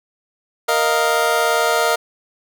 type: chord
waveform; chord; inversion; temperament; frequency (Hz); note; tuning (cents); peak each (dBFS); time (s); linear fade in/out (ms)
25% pulse; Bb suspended fourth; none; just; 466.2 / 621.6 / 699.2; Bb4 / Eb5 / F5; 0 / -2 / +2; -16; 0.68-1.96; 10
effects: none